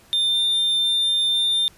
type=tone; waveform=triangle; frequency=3599 Hz; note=A7; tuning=38 cents sharp; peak=-16 dBFS; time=0.13-1.68 s; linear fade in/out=0 ms; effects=pink hiss -52 dBFS RMS until 1.77 s + resampled to 32000 Hz